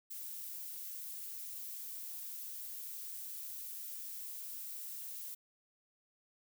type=noise; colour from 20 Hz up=violet; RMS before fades=-45 dBFS; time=0.1-5.35 s; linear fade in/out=10 ms; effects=none